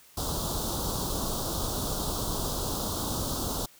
pink band-stop noise, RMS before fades -31 dBFS, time 0.17-3.66 s, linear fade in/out 5 ms, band 1300 to 3400 Hz, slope 48 dB/octave, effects white hiss -56 dBFS RMS until 3.79 s

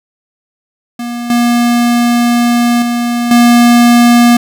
square tone with level steps, 238.8 Hz, A#3, 42 cents sharp, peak -18 / -8 / -12 / -4 dBFS, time 0.99-4.37 s, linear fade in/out 5 ms, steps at 1.3 / 2.82 / 3.31 s, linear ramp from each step 2 ms, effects none

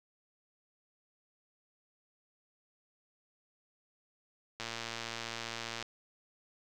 click train, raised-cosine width 0.2 ms, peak -21 dBFS, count 142, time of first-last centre 4.6-5.826 s, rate 115 Hz, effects none

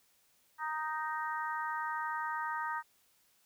harmonic tone, 310.8 Hz, D#4, 2 cents flat, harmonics 3 / 4 / 5 / 6, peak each -37 / -39 / -41 / -43 dBFS, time 0.58-2.83 s, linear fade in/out 50 ms, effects white hiss -70 dBFS RMS until 3.45 s

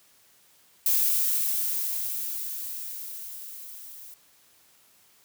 violet noise with level ramp, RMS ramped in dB -22 to -45 dBFS, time 0.86-4.14 s, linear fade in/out 2 ms, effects white hiss -60 dBFS RMS until 5.24 s + high-pass 60 Hz 12 dB/octave

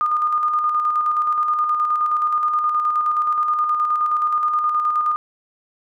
sine tone with tremolo, 1220 Hz, D#6, 34 cents flat, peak -15 dBFS, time 0.01-5.16 s, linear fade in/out 0 ms, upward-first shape square, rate 9.5 Hz, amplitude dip 35%, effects none

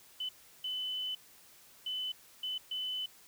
sine tone bursts at uneven times, 3017 Hz, F#7, 33 cents sharp, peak -34 dBFS, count 5, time 0.2-0.29 / 0.64-1.15 / 1.86-2.12 / 2.43-2.58 / 2.71-3.06 s, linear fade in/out 5 ms, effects white hiss -59 dBFS RMS until 3.27 s

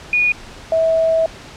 sine tone pair in turn, 2453 / 649.7 Hz, D#7 / E5, -25 / -25 cents, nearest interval octave + major seventh, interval 2300 cents, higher first, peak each -12 dBFS, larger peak neither, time 0.13-0.32 / 0.72-1.26 s, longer second, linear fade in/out 2 ms, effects pink hiss -37 dBFS RMS until 1.56 s + low-pass 6000 Hz 12 dB/octave

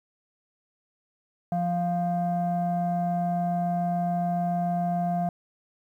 sine tone pair together, 174.61 / 698.4 Hz, F3 / F5, 0 / 0 cents, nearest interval 2 octaves, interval 2400 cents, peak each -25 dBFS, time 1.52-5.29 s, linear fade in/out 2 ms, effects tanh soft clip ceiling -19 dBFS + 10-bit

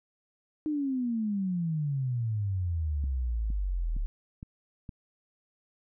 sine exponential sweep, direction down, 311.1 to 36.71 Hz, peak -27 dBFS, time 0.66-4.06 s, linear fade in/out 0 ms
click train, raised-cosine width 5 ms, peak -28 dBFS, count 5, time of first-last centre 3.04-4.892 s, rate 2.16 Hz
effects none

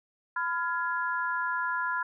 sine chord, F diminished, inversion second, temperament just, 1005.8 / 1396.9 / 1676.3 Hz, Cb6 / F6 / Ab6, +31 / 0 / +16 cents, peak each -31 / -31 / -34 dBFS, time 0.36-2.03 s, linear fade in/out 5 ms, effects none

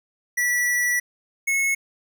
square tone pair in turn, 1952 / 2187 Hz, B6 / C#7, -21 / -24 cents, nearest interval major second, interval 197 cents, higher second, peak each -20 / -20 dBFS, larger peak neither, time 0.37-1 / 1.47-1.75 s, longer first, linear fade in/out 10 ms, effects none

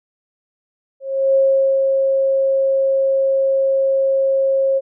sine tone with ADSR envelope, 540 Hz, C#5, 45 cents flat, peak -10 dBFS, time 1-4.81 s, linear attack 350 ms, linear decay 440 ms, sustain -3 dB, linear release 37 ms, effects none

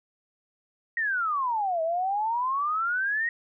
sine exponential two-way sweep, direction down then up, 1900 to 636 to 1900 Hz, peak -24 dBFS, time 0.97-3.29 s, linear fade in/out 2 ms, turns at 1.82 s, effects none

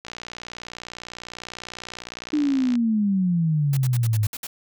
click train, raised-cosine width 0.2 ms, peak -18 dBFS, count 163, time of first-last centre 0.05-2.755 s, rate 59.9 Hz
sine exponential sweep, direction down, 305.4 to 102.9 Hz, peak -18 dBFS, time 2.33-4.27 s, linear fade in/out 5 ms
white noise bursts, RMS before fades -34 dBFS, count 8, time 3.73-4.469 s, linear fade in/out 2 ms, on 39 ms, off 61 ms
effects none

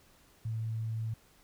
sine tone, 111.8 Hz, A2, 28 cents sharp, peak -32 dBFS, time 0.45-1.14 s, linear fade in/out 5 ms, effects pink hiss -63 dBFS RMS until 1.43 s

